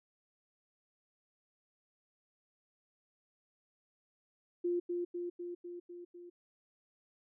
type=tone with echo; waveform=sine; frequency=350.2 Hz; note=F4; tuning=5 cents sharp; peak=-30 dBFS; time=4.64-4.8 s; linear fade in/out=10 ms; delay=250 ms; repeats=6; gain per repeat=-3 dB; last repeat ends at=6.3 s; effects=none